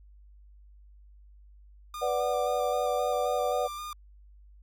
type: tone with vibrato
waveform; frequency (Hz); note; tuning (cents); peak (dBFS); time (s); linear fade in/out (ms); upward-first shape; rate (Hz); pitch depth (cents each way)
45% pulse; 1200; D6; +37; -36; 1.94-3.93; 2; square; 3.8; 20
type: chord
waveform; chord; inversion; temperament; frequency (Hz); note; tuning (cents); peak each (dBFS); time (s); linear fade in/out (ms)
sine; B minor; none; equal with one note detuned; 493.9 / 585.3 / 740; B4 / D5 / F#5; 0 / -6 / 0; -30; 2.01-3.68; 20
effects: added 50 Hz sine -51 dBFS peak until 4.62 s